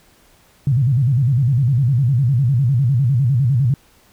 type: tone with vibrato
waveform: sine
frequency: 128.6 Hz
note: C3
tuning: 30 cents flat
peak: -12 dBFS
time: 0.67-3.74 s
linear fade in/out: 2 ms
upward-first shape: square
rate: 9.9 Hz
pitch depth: 160 cents each way
effects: pink hiss -53 dBFS RMS until 4.12 s